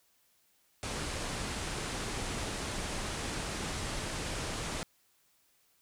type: low-pass noise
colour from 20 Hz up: pink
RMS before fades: -37 dBFS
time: 0.83-4.83 s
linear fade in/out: 0 ms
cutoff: 10000 Hz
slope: 48 dB/octave
effects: white hiss -70 dBFS RMS until 5.81 s